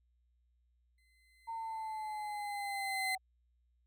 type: tone with exponential growth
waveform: 35% pulse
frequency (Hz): 2055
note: C7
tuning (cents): -32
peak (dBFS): -31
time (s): 0.98-3.15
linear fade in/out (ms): 2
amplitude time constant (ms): 470
type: linear sweep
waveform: sine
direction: down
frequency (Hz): 915 to 755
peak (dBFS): -38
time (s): 1.47-3.18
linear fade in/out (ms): 20
effects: added 60 Hz sine -70 dBFS peak until 3.86 s